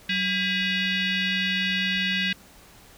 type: tone with frequency modulation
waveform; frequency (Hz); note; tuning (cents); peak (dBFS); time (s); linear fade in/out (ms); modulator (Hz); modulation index
sine; 187.2; F#3; +20; -22; 0.09-2.33; 5; 902; 3.8
effects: pink hiss -51 dBFS RMS until 2.97 s